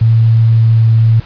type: tone with pitch glide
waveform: sine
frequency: 113.4 to 112.68 Hz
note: A#2 to A2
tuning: -47 to +42 cents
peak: -5 dBFS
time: 0.01-1.2 s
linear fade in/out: 5 ms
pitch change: -11 cents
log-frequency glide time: 0.5-1 s
effects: pink hiss -36 dBFS RMS until 1.25 s + resampled to 11025 Hz